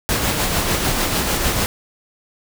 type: noise with tremolo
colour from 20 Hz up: pink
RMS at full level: -18 dBFS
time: 0.09-1.66 s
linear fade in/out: 0 ms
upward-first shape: sine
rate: 6.7 Hz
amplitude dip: 35%
effects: none